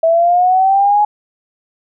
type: linear sweep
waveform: sine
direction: up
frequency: 649 to 841 Hz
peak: -8 dBFS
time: 0.03-1.05 s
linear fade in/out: 5 ms
effects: none